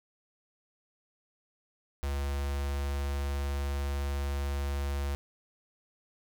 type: tone with notch filter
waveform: square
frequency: 70.1 Hz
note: C#2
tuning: 20 cents sharp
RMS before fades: -32 dBFS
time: 2.03-5.15 s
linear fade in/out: 0 ms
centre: 250 Hz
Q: 1.4
effects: none